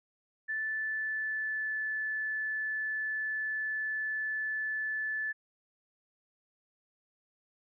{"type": "tone with pitch glide", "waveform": "sine", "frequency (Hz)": [1753, 1739.9], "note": ["A6", "A6"], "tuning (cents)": [-7, -20], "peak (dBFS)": -31, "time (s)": [0.48, 5.33], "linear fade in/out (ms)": 20, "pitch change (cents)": -13, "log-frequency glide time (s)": [0.62, 1.76], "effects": []}